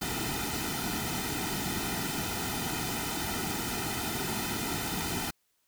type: noise with comb filter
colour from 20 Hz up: pink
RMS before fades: -33 dBFS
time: 0.01-5.31 s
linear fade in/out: 10 ms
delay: 1.8 ms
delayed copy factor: -0.85
effects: white hiss -74 dBFS RMS until 5.67 s